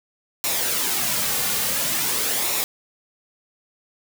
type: noise with flanger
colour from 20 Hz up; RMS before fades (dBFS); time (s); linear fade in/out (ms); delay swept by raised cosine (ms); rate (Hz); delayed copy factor
white; -23; 0.44-2.64; 0; 0.63 to 3.13; 0.48; -0.5
effects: none